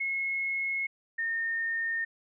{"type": "tone pair in turn", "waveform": "sine", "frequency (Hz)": [2173, 1827.3], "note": ["C#7", "A#6"], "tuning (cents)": [-35, -35], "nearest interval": "minor third", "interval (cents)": 300, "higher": "first", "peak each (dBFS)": -28, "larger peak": "neither", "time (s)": [[0, 0.87], [1.18, 2.05]], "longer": "neither", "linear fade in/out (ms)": 10, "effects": []}